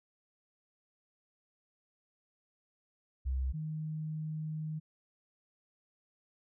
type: tone pair in turn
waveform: sine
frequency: 65.41 / 155.57 Hz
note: C2 / D#3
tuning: 0 / 0 cents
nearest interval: octave + minor third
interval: 1500 cents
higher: second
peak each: -30 / -35 dBFS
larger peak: first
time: 3.25-3.53 / 3.53-4.8 s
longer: second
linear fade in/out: 20 ms
effects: none